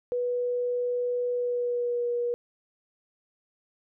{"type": "tone with pitch glide", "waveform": "sine", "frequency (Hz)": [490, 480.2], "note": ["B4", "B4"], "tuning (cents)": [-14, -49], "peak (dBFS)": -25, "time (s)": [0.12, 2.34], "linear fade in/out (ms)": 0, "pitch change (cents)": -35, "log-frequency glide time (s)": [1.32, 2.07], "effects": []}